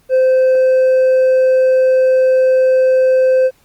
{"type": "tone with hard clipping", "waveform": "sine", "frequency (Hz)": 518, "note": "C5", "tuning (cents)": -17, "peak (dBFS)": -9, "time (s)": [0.09, 3.51], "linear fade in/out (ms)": 50, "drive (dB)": 2, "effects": ["pink hiss -54 dBFS RMS until 3.64 s", "Opus 24 kbps"]}